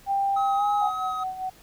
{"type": "tone with pitch glide", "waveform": "sine", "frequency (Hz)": [791, 820.3], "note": ["G5", "G#5"], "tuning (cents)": [15, -22], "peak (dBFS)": -21, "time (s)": [0.06, 0.91], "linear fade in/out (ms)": 50, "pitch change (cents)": 63, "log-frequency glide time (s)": [0.56, 0.63]}
{"type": "tone with vibrato", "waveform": "triangle", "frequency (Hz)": 1271, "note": "D#6", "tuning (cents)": 36, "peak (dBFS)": -26, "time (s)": [0.36, 1.24], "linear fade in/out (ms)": 10, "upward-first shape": "sine", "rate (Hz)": 3.4, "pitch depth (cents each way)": 9}
{"type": "tone with tremolo", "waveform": "sine", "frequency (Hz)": 750, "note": "F#5", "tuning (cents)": 23, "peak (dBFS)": -26, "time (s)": [0.81, 1.5], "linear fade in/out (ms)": 10, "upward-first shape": "sine", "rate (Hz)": 5, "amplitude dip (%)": 65}
{"effects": ["pink hiss -53 dBFS RMS until 1.62 s"]}